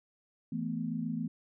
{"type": "chord", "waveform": "sine", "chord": "E suspended fourth", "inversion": "none", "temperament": "just", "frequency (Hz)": [164.81, 219.8, 247.2], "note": ["E3", "A3", "B3"], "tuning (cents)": [0, -2, 2], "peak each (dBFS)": [-37, -36, -36], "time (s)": [0.52, 1.28], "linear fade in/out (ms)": 5, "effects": []}